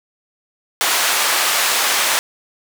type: band-pass noise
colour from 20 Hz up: pink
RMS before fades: -17 dBFS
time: 0.81-2.19 s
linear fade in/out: 0 ms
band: 920 to 15000 Hz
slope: 12 dB/octave
effects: none